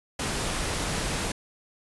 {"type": "noise", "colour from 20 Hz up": "pink", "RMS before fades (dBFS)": -29, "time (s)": [0.19, 1.32], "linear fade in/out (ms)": 5, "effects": ["resampled to 24000 Hz"]}